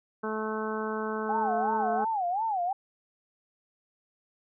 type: harmonic tone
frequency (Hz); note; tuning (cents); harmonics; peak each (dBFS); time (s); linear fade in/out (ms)
217.2; A3; -22; 1 / 2 / 3 / 4 / 5 / 6 / 7; -35 / -33 / -41 / -39 / -38 / -40 / -40; 0.23-2.05; 10
type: tone with vibrato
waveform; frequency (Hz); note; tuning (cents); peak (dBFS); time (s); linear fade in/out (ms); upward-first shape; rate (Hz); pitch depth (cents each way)
sine; 794; G5; +22; -26; 1.29-2.73; 5; sine; 2.8; 230
effects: none